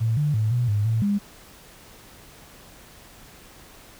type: tone with pitch steps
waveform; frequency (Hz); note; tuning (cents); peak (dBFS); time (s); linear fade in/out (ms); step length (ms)
sine; 113 / 148.3 / 108.7 / 121.9 / 103.7 / 112.5 / 202.9; A2 / D3 / A2 / B2 / G#2 / A2 / G#3; +47 / +17 / -21 / -22 / -2 / +39 / -40; -19; 0-1.19; 20; 170
effects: pink hiss -48 dBFS RMS until 3.99 s